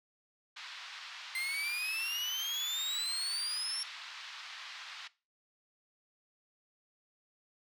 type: band-pass noise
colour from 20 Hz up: white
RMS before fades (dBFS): -47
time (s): 0.56-5.08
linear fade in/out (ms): 10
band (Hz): 1000 to 4300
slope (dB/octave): 24
type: exponential sweep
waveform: 35% pulse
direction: up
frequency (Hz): 2069 to 5500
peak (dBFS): -32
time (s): 1.35-3.83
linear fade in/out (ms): 2
effects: noise-tail reverb RT60 0.3 s tail -19 dB re dry